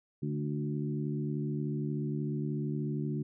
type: harmonic tone with a mistuned harmonic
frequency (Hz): 73.1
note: D2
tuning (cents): -7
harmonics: 2 / 3 / 4 / 5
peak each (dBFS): -33 / -37 / -39 / -41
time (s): 0.22-3.23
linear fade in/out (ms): 10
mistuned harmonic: 4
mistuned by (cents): +21
effects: none